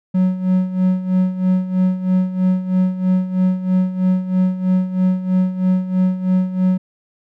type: tone with tremolo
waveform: triangle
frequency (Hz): 185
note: F#3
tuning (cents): 0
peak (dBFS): -9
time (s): 0.14-6.78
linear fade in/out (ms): 10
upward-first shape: sine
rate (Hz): 3.1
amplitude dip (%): 75
effects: none